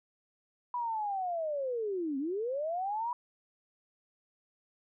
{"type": "linear two-way sweep", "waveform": "sine", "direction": "down then up", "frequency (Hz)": [987.8, 261.6, 987.8], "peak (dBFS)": -31, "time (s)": [0.74, 3.13], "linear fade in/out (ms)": 2, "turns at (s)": 2.18, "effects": []}